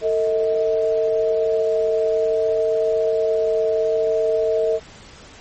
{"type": "tone pair together", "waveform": "sine", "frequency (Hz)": [449.7, 636], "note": ["A4", "D#5"], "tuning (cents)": [38, 38], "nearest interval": "tritone", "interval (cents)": 600, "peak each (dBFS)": [-18, -20], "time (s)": [0.01, 4.8], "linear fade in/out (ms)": 50, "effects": ["pink hiss -43 dBFS RMS until 5.4 s", "MP3 32 kbps"]}